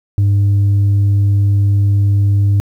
sine tone, 100.5 Hz, G2, 44 cents sharp, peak -6 dBFS, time 0.18-2.6 s, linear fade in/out 0 ms, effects tanh soft clip ceiling -8 dBFS + 8-bit

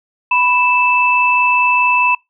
sine tone pair together, 987.8 / 2637 Hz, B5 / E7, 0 / 0 cents, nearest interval octave + perfect fourth, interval 1700 cents, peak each -13 dBFS, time 0.31-2.15 s, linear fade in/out 5 ms, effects noise-tail reverb RT60 0.2 s tail -26 dB re dry

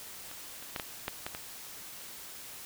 clicks, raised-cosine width 0.3 ms, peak -28 / -30 / -18 / -18 / -16 / -19 / -22 dBFS, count 7, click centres 0.314 / 0.626 / 0.762 / 0.798 / 1.081 / 1.265 / 1.349 s, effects white hiss -46 dBFS RMS until 2.65 s

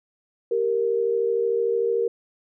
sine tone pair together, 392 / 465.3 Hz, G4 / A#4, 0 / -3 cents, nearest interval minor third, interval 297 cents, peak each -25 / -21 dBFS, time 0.51-2.08 s, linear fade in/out 5 ms, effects none

